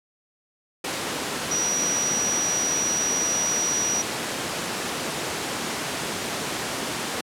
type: tone in noise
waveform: sine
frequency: 5810 Hz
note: F#8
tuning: 32 cents flat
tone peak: -22 dBFS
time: 1.51-4.02 s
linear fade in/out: 5 ms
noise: pink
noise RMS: -27 dBFS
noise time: 0.84-7.21 s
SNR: +2 dB
effects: high-pass 200 Hz 12 dB/octave + low-pass 10000 Hz 12 dB/octave